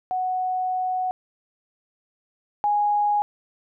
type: tone pair in turn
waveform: sine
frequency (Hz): 740 / 827.7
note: F#5 / G#5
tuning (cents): 0 / -6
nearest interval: major second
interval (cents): 194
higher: second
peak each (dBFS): -22 / -18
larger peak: second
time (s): 0.11-1.11 / 2.64-3.22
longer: first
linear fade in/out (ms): 0
effects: none